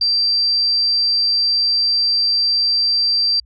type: tone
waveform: sine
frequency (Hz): 4699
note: D8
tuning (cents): 0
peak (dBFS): -13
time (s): 0.01-3.4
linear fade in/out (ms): 5
effects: added 60 Hz sine -46 dBFS peak until 3.45 s + MP3 96 kbps